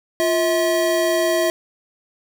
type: tone pair together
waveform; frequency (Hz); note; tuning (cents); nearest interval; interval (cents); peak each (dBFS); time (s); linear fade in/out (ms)
square; 349.2 / 644.9; F4 / E5; 0 / -38; major seventh; 1062; -21 / -19; 0.2-1.5; 0
effects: 9-bit